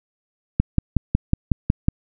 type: click train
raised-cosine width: 5 ms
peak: -3 dBFS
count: 8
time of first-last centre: 0.6-1.884 s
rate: 5.45 Hz
effects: none

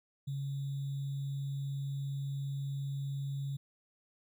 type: tone with sample-and-hold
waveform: sine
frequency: 138.59 Hz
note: C#3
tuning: in tune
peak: -34 dBFS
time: 0.27-3.57 s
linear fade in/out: 10 ms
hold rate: 3675 Hz
effects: none

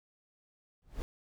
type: noise with exponential growth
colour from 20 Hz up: brown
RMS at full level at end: -32 dBFS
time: 0.82-1.02 s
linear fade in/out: 0 ms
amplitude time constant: 42 ms
effects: none

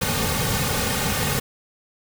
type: noise with comb filter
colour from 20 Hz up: pink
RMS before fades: -23 dBFS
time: 0.01-1.4 s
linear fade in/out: 10 ms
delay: 3 ms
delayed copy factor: -0.8
effects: none

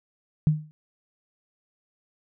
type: tone with exponential decay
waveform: sine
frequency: 153.3 Hz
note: D#3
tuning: 25 cents flat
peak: -13 dBFS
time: 0.47-0.71 s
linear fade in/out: 0 ms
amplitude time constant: 52 ms
effects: none

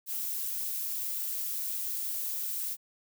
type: noise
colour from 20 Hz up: violet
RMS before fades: -34 dBFS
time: 0.06-2.77 s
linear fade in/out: 50 ms
effects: none

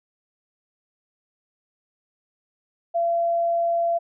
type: tone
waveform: sine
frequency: 680 Hz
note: F5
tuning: 46 cents flat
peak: -19 dBFS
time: 2.94-3.99 s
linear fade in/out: 20 ms
effects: none

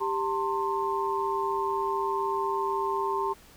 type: tone cluster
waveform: sine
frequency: 394.2 / 899 / 1055 Hz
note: G4 / A5 / C6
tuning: +10 / +37 / +14 cents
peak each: -30 dBFS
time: 0-3.34 s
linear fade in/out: 20 ms
effects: pink hiss -54 dBFS RMS until 3.56 s

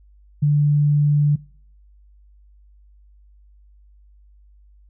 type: tone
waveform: sine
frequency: 146.7 Hz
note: D3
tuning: 2 cents flat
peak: -13 dBFS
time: 0.42-1.36 s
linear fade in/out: 10 ms
effects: noise-tail reverb RT60 0.5 s tail -22 dB re dry + added 50 Hz sine -48 dBFS peak until 4.89 s

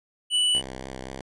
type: tone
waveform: square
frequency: 2965 Hz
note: F#7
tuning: 3 cents sharp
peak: -20 dBFS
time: 0.3-0.62 s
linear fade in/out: 50 ms
type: tone with vibrato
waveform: 5% pulse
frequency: 65.41 Hz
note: C2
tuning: in tune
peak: -24 dBFS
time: 0.55-1.21 s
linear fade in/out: 0 ms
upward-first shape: triangle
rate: 3.9 Hz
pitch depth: 36 cents each way
effects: resampled to 22050 Hz

